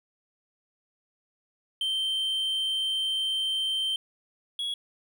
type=tone pair in turn; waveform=triangle; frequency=3123 / 3340 Hz; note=G7 / G#7; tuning=-7 / +9 cents; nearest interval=minor second; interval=116 cents; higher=second; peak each=-24 / -27 dBFS; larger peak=first; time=1.81-3.96 / 4.59-4.74 s; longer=first; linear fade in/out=2 ms; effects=none